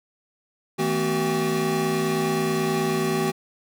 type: tone cluster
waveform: square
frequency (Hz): 160.8 / 220.5 / 250 / 380.4 / 806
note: E3 / A3 / B3 / F#4 / G5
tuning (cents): -43 / +4 / +21 / +48 / +48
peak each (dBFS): -29 / -30 / -31 / -25 / -34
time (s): 0.78-3.32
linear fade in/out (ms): 20
effects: none